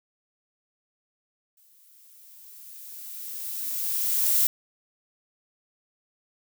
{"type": "noise with exponential growth", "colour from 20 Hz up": "violet", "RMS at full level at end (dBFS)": -20, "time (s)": [1.57, 4.47], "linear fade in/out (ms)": 2, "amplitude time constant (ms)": 630, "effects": []}